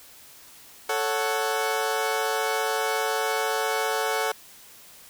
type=chord; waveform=20% pulse; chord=F# minor; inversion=first; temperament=equal; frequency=440 / 554.4 / 740 Hz; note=A4 / C#5 / F#5; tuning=0 / 0 / 0 cents; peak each=-22 / -25 / -24 dBFS; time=0.89-4.32 s; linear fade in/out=5 ms; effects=white hiss -49 dBFS RMS until 5.09 s